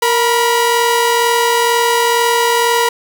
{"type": "tone pair together", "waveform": "sawtooth", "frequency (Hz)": [466.2, 974.5], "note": ["A#4", "B5"], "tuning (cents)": [0, -23], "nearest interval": "octave + minor second", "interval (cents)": 1277, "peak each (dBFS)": -10, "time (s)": [0.02, 2.89], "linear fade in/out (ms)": 5, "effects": []}